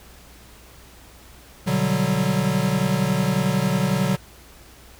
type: chord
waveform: square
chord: G major seventh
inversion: first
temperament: equal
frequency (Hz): 123.47 / 146.83 / 185 / 196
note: B2 / D3 / F#3 / G3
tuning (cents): 0 / 0 / 0 / 0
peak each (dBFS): -28 / -25 / -23 / -27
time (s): 1.66-4.17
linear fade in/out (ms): 20
effects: added 60 Hz sine -49 dBFS peak until 4.99 s + pink hiss -48 dBFS RMS until 4.99 s